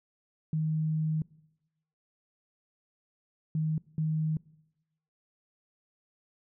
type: tone bursts at uneven times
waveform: sine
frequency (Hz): 156.6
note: D#3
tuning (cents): +11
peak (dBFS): -26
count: 3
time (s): 0.53-1.22 / 3.55-3.78 / 3.98-4.37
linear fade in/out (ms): 2
effects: noise-tail reverb RT60 0.9 s tail -22 dB re dry